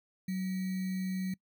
sine tone with sample-and-hold, 187 Hz, F#3, 19 cents sharp, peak -31 dBFS, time 0.28-1.34 s, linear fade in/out 5 ms, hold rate 2100 Hz, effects noise-tail reverb RT60 0.1 s tail -24 dB re dry

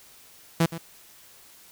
sawtooth tone with echo, 165.8 Hz, E3, 10 cents sharp, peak -14 dBFS, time 0.6-0.66 s, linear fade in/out 5 ms, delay 120 ms, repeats 1, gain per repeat -14 dB, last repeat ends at 0.78 s, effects white hiss -52 dBFS RMS until 1.71 s

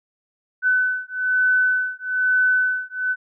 sine beating tone pair, 1506 / 1507.1 Hz, F#6 / F#6, +30 / +31 cents, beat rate 1.1 Hz, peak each -20 dBFS, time 0.62-3.16 s, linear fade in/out 50 ms, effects none

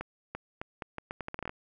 accelerating click train, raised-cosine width 0.5 ms, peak -21 dBFS, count 14, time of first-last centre 0.01-1.494 s, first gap 340 ms, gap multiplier 0.78, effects none

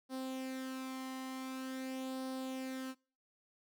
sawtooth tone with flanger, 261.6 Hz, C4, in tune, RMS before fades -42 dBFS, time 0.09-2.95 s, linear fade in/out 50 ms, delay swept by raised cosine 0.21 to 1 ms, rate 0.46 Hz, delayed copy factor +0.5, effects noise-tail reverb RT60 0.4 s tail -25 dB re dry

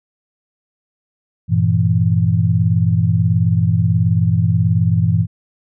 sine chord, E diminished, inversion first, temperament equal, 98 / 116.54 / 164.81 Hz, G2 / Bb2 / E3, 0 / 0 / 0 cents, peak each -16 dBFS, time 1.48-5.27 s, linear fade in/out 50 ms, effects none

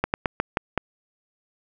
slowing click train, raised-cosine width 0.5 ms, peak -6 dBFS, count 6, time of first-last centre 0.04-0.777 s, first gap 99 ms, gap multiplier 1.2, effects none

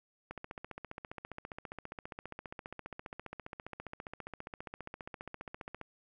click train, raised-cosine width 0.5 ms, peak -27 dBFS, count 83, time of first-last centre 0.31-5.813 s, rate 14.9 Hz, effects none

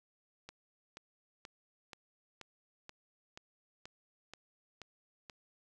click train, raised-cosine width 0.2 ms, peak -30 dBFS, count 11, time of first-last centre 0.49-5.298 s, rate 2.08 Hz, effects none

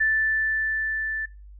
sine tone with level ramp, 1760 Hz, A6, in tune, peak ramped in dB -18 to -26 dBFS, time 0-1.26 s, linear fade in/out 10 ms, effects noise-tail reverb RT60 0.3 s tail -23 dB re dry + added 50 Hz sine -42 dBFS peak until 1.59 s

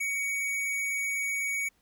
square tone, 2246 Hz, C#7, 22 cents sharp, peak -29 dBFS, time 0-1.69 s, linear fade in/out 10 ms, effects pink hiss -69 dBFS RMS until 1.81 s

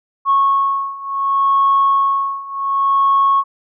sine beating tone pair, 1099 / 1099.68 Hz, C#6 / C#6, -15 / -14 cents, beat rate 0.68 Hz, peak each -16 / -14 dBFS, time 0.25-3.44 s, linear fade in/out 50 ms, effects tanh soft clip ceiling -5 dBFS

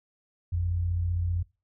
sine tone pair together, 51.91 / 87.31 Hz, G#1 / F2, 0 / 0 cents, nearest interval major sixth, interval 900 cents, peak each -34 / -25 dBFS, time 0.52-1.43 s, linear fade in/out 10 ms, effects noise-tail reverb RT60 0.3 s tail -24 dB re dry

